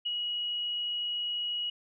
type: tone with ADSR envelope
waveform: sine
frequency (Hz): 2907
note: F#7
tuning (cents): -31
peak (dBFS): -28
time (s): 0.05-1.7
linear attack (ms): 14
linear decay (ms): 32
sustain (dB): -2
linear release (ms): 6
effects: none